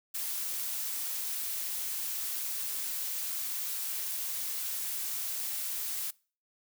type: noise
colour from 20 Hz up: blue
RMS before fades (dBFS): -35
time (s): 0.14-6.11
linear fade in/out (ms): 10
effects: noise-tail reverb RT60 0.4 s tail -24 dB re dry